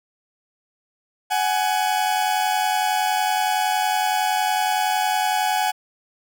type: tone pair together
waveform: 40% pulse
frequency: 747.2 / 838 Hz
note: F#5 / G#5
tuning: +17 / +15 cents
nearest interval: major second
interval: 198 cents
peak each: -21 dBFS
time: 1.3-5.72 s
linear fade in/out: 20 ms
effects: none

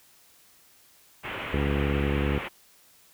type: low-pass noise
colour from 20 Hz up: white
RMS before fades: -35 dBFS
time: 1.23-2.49 s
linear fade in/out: 20 ms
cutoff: 2900 Hz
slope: 48 dB/octave
type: harmonic tone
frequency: 70.8 Hz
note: C#2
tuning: 37 cents sharp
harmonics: 1 / 2 / 3 / 4 / 5 / 6 / 7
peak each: -27 / -30 / -32 / -33 / -34 / -35 / -35 dBFS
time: 1.53-2.39 s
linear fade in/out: 5 ms
effects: white hiss -58 dBFS RMS until 3.13 s

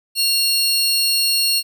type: tone pair together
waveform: sawtooth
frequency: 2770 / 4330 Hz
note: F7 / C#8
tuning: -15 / -41 cents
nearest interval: minor sixth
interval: 774 cents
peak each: -20 / -13 dBFS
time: 0.15-1.63 s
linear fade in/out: 50 ms
effects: none

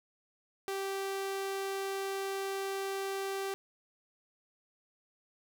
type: tone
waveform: sawtooth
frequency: 390 Hz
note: G4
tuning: 9 cents flat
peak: -30 dBFS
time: 0.68-3.54 s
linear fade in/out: 0 ms
effects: none

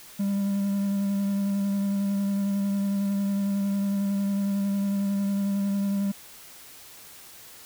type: tone with vibrato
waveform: triangle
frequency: 198.9 Hz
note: G3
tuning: 25 cents sharp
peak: -21 dBFS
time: 0.19-6.12 s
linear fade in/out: 10 ms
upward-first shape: sine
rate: 11 Hz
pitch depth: 16 cents each way
effects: white hiss -47 dBFS RMS until 7.65 s

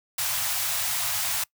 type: band-stop noise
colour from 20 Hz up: white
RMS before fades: -27 dBFS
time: 0.18-1.44 s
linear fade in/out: 5 ms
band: 140 to 640 Hz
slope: 48 dB/octave
effects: noise-tail reverb RT60 0.1 s tail -23 dB re dry + high-pass 80 Hz 12 dB/octave

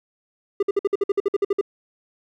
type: tone bursts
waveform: triangle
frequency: 400.3 Hz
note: G4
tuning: 36 cents sharp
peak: -14 dBFS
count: 13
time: 0.6-1.612 s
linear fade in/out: 5 ms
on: 28 ms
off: 54 ms
effects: none

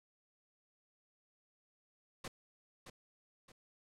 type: noise with echo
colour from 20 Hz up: pink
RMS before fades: -44 dBFS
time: 2.24-2.28 s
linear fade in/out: 5 ms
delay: 620 ms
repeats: 2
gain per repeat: -8 dB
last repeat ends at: 3.52 s
effects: low-pass 9000 Hz 12 dB/octave

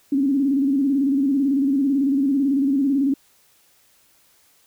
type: tone with vibrato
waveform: sine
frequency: 275.1 Hz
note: C#4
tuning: 13 cents flat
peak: -16 dBFS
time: 0.12-3.14 s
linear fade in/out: 5 ms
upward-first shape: square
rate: 18 Hz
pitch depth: 69 cents each way
effects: white hiss -58 dBFS RMS until 4.66 s

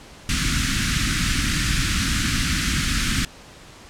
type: band-stop noise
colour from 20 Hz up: pink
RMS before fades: -21 dBFS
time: 0.29-3.25 s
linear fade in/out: 2 ms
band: 300 to 1300 Hz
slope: 48 dB/octave
effects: pink hiss -44 dBFS RMS until 3.89 s + low-pass 8000 Hz 12 dB/octave

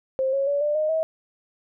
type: tone with pitch steps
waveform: sine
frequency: 528 / 548.8 / 570.5 / 593 / 616.4 / 640.7 Hz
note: C5 / C#5 / C#5 / D5 / D#5 / E5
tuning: +16 / -17 / +50 / +17 / -16 / -49 cents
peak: -20 dBFS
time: 0.19-1.03 s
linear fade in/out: 0 ms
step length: 140 ms
effects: none

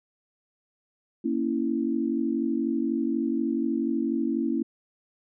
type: chord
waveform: sine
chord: A# diminished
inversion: none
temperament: equal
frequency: 233.1 / 277.2 / 329.6 Hz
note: A#3 / C#4 / E4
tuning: 0 / 0 / 0 cents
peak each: -28 dBFS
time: 1.24-4.63 s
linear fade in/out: 10 ms
effects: none

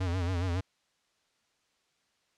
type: tone with vibrato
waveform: square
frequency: 89.6 Hz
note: F2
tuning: 45 cents sharp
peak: -29 dBFS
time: 0-0.61 s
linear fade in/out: 10 ms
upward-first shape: sine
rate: 7.2 Hz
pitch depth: 94 cents each way
effects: white hiss -73 dBFS RMS until 2.37 s + low-pass 6000 Hz 12 dB/octave

